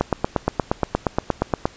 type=click train; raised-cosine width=1 ms; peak=-3 dBFS; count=15; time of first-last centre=0.01-1.655 s; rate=8.51 Hz; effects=pink hiss -46 dBFS RMS until 1.76 s + resampled to 16000 Hz